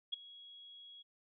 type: tone with ADSR envelope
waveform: sine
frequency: 3322 Hz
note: G#7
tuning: in tune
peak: -32 dBFS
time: 0.12-1.03 s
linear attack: 16 ms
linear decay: 9 ms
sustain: -20 dB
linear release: 20 ms
effects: none